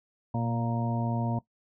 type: harmonic tone with a mistuned harmonic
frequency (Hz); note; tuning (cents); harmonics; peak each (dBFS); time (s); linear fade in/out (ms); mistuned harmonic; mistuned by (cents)
116.54; A#2; 0; 1 / 2 / 3 / 4 / 5 / 6 / 8; -29 / -31 / -43 / -46 / -40 / -38 / -37; 0.34-1.39; 5; 1; +40
effects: noise-tail reverb RT60 0.1 s tail -18 dB re dry